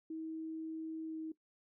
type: tone with pitch glide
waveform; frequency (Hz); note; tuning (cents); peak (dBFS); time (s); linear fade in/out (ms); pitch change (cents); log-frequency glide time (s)
sine; 320 to 317.6; D#4 to D#4; +49 to +36; -39; 0.1-1.32; 5; -13; 1.05-1.17
effects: noise-tail reverb RT60 0.1 s tail -17 dB re dry